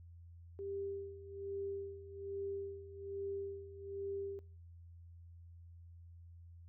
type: tone with tremolo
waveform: sine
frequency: 395.9 Hz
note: G4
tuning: 17 cents sharp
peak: -38 dBFS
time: 0.59-4.39 s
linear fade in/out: 0 ms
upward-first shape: sine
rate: 1.2 Hz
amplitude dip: 80%
effects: noise-tail reverb RT60 0.5 s tail -23 dB re dry + added 85 Hz sine -53 dBFS peak until 6.68 s